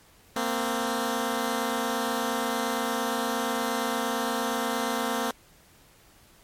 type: tone pair together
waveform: 10% pulse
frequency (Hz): 229.7 / 258.3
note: A#3 / C4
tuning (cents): -25 / -22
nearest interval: major second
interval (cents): 203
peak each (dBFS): -20 / -21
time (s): 0.36-5.31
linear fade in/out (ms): 2
effects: pink hiss -57 dBFS RMS until 6.43 s + MP3 64 kbps